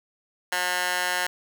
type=tone with high-pass filter; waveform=15% pulse; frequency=180 Hz; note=F#3; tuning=47 cents flat; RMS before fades=-26 dBFS; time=0.52-1.27 s; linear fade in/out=5 ms; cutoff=1200 Hz; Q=1.5; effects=none

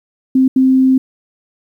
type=tone bursts at uneven times; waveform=sine; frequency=261.6 Hz; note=C4; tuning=in tune; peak=-7 dBFS; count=2; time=0.35-0.48 / 0.56-0.98 s; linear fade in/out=5 ms; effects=8-bit

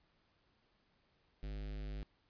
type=tone with notch filter; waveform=square; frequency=51 Hz; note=G#1; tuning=31 cents flat; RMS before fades=-43 dBFS; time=1.43-2.03 s; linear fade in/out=0 ms; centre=1000 Hz; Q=1; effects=pink hiss -75 dBFS RMS until 2.29 s + resampled to 11025 Hz

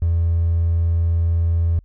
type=tone with hard clipping; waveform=triangle; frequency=83.9 Hz; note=E2; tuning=31 cents sharp; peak=-15 dBFS; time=0.02-1.79 s; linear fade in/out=0 ms; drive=3 dB; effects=added 44 Hz sine -45 dBFS peak until 1.84 s

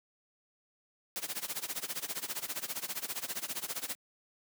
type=noise with tremolo; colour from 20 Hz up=white; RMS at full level=-35 dBFS; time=1.16-3.95 s; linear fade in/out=0 ms; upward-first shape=sine; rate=15 Hz; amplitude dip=90%; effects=high-pass 150 Hz 12 dB/octave

